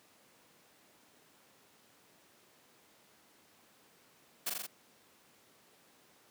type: noise with echo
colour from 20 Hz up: white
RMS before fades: -34 dBFS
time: 4.46-4.5 s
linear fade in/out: 10 ms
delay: 42 ms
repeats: 4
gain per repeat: -2 dB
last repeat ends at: 4.668 s
effects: pink hiss -64 dBFS RMS until 6.3 s + high-pass 200 Hz 12 dB/octave